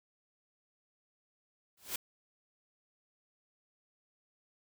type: noise with exponential growth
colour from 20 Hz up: white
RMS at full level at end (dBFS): -32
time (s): 1.77-1.96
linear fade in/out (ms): 5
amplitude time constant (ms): 41
effects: none